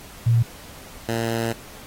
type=tone pair in turn; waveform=sine / 10% pulse; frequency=116.54 / 114.87 Hz; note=A#2 / A#2; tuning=0 / -25 cents; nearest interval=unison; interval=25 cents; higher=first; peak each=-14 dBFS; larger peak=neither; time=0.26-0.43 / 1.08-1.53 s; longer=second; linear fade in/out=10 ms; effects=pink hiss -43 dBFS RMS until 1.86 s + AAC 48 kbps